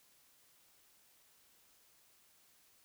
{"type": "silence", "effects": ["white hiss -68 dBFS RMS until 2.84 s"]}